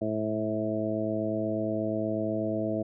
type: harmonic tone with a mistuned harmonic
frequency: 108.3 Hz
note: A2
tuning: 27 cents flat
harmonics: 1 / 2 / 3 / 4 / 5 / 6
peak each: -37 / -33 / -32 / -38 / -36 / -32 dBFS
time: 0.01-2.83 s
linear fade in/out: 10 ms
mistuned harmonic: 1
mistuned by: +16 cents
effects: none